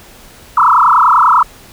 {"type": "tone with frequency modulation", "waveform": "sine", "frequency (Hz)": 1152, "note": "D6", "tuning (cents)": -34, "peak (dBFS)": -5, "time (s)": [0.57, 1.43], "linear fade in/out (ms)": 5, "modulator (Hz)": 30.2, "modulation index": 6.8, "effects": ["pink hiss -39 dBFS RMS until 1.72 s"]}